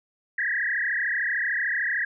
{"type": "tone with frequency modulation", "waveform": "sine", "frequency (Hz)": 1794, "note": "A6", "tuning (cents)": 33, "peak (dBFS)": -23, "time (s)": [0.38, 2.05], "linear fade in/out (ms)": 5, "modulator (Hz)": 33.4, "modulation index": 5.2, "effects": []}